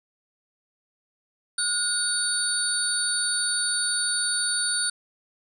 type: tone cluster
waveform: sine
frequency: 1448 / 3765 / 4506 / 9200 Hz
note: F#6 / A#7 / C#8 / D9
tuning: -38 / +16 / +28 / -37 cents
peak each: -29 / -33 / -28 / -25 dBFS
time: 1.58-4.9 s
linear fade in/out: 5 ms
effects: tanh soft clip ceiling -12 dBFS